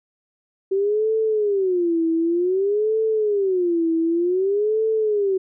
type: tone with vibrato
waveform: sine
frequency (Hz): 380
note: F#4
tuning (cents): +46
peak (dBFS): -17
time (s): 0.71-5.38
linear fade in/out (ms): 10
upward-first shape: sine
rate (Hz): 0.54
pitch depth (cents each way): 260
effects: none

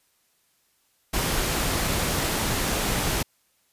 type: noise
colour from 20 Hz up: pink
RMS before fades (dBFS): -25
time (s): 1.13-3.23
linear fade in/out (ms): 10
effects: white hiss -67 dBFS RMS until 3.72 s + resampled to 32000 Hz

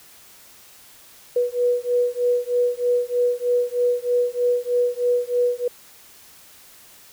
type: beating tone pair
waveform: sine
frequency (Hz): 486.9 / 490.1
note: B4 / B4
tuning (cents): -25 / -13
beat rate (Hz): 3.2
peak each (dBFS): -21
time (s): 1.36-5.68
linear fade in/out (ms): 5
effects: white hiss -48 dBFS RMS until 7.12 s

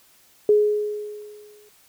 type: tone with exponential decay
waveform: sine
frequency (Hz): 419.2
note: G#4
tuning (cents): +16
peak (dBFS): -11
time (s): 0.49-1.69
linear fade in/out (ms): 2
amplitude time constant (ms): 260
effects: white hiss -56 dBFS RMS until 1.88 s

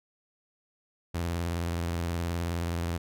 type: tone with vibrato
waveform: sawtooth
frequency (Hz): 85.2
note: F2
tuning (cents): -42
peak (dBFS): -25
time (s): 1.14-2.98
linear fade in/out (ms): 10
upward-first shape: sine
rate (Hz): 19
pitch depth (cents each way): 78
effects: none

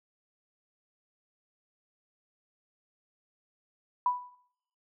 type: tone with exponential decay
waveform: sine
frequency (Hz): 987.8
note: B5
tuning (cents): 0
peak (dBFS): -21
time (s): 4.06-4.35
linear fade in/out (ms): 2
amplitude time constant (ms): 62
effects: noise-tail reverb RT60 0.7 s tail -20 dB re dry

